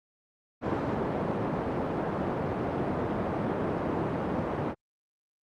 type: band-pass noise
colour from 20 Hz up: pink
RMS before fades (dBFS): -30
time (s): 0.61-4.75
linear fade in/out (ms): 50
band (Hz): 140 to 910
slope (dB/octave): 12
effects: Opus 48 kbps